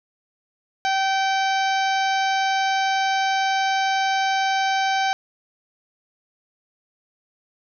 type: harmonic tone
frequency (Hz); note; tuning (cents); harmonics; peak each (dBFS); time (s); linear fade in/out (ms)
773; G5; -24; 1 / 2 / 3 / 4 / 5 / 6 / 7 / 8; -20 / -26 / -30 / -32 / -34 / -36 / -37 / -38; 0.85-5.13; 0
effects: none